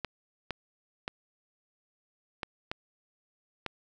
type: clicks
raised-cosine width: 0.3 ms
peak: -17 dBFS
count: 6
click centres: 0.047 / 0.507 / 1.079 / 2.432 / 2.715 / 3.663 s
effects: none